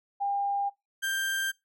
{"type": "tone pair in turn", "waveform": ["sine", "35% pulse"], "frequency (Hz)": [802, 1581], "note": ["G5", "G6"], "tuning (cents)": [39, 14], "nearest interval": "octave", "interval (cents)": 1175, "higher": "second", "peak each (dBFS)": -26, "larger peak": "neither", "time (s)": [[0.2, 0.7], [1.02, 1.52]], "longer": "neither", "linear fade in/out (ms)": 20, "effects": ["noise-tail reverb RT60 0.2 s tail -23 dB re dry"]}